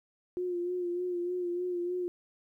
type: tone with vibrato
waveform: sine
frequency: 355.2 Hz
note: F4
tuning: 29 cents sharp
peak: -30 dBFS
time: 0.37-2.08 s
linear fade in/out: 0 ms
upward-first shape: sine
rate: 3.3 Hz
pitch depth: 36 cents each way
effects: 12-bit